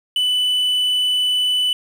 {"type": "tone with quantisation", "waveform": "triangle", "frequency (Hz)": 2989, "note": "F#7", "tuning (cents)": 17, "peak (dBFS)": -14, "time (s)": [0.16, 1.73], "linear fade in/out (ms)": 2, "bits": 7, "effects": []}